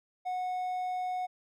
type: tone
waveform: triangle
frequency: 733 Hz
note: F#5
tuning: 16 cents flat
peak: -29 dBFS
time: 0.25-1.27 s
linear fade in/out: 20 ms
effects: none